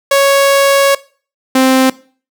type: tone pair in turn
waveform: sawtooth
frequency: 554.4 / 261.6 Hz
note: C#5 / C4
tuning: 0 / 0 cents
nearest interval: octave + minor second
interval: 1300 cents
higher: first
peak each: -3 dBFS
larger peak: neither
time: 0.11-0.95 / 1.55-1.9 s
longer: first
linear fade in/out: 5 ms
effects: noise-tail reverb RT60 0.4 s tail -20 dB re dry